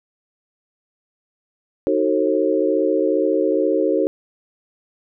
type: chord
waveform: sine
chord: D# diminished seventh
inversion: none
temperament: just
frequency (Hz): 311.1 / 373.4 / 448 / 537.6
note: D#4 / F#4 / A4 / C5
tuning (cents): 0 / +16 / +31 / +47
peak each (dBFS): -21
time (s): 1.87-4.07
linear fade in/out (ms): 0
effects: none